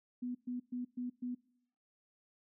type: tone bursts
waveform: sine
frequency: 246.9 Hz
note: B3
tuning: in tune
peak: -36 dBFS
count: 5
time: 0.22-1.35 s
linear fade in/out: 10 ms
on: 130 ms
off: 120 ms
effects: noise-tail reverb RT60 0.8 s tail -24 dB re dry